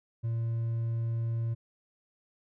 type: tone with hard clipping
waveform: triangle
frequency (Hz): 115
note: A#2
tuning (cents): -23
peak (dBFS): -29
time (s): 0.23-1.55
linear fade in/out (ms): 20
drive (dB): 5
effects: none